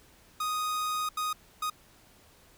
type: tone bursts at uneven times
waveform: 45% pulse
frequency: 1244.5 Hz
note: D#6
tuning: in tune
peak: -29 dBFS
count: 3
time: 0.4-1.09 / 1.17-1.33 / 1.62-1.7 s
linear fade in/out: 5 ms
effects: pink hiss -59 dBFS RMS until 2.57 s